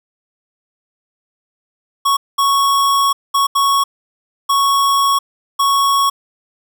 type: tone bursts at uneven times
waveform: square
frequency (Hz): 1108.7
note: C#6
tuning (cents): 0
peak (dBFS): -12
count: 6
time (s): 2.05-2.17 / 2.38-3.13 / 3.34-3.47 / 3.55-3.84 / 4.49-5.19 / 5.59-6.1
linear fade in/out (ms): 10
effects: none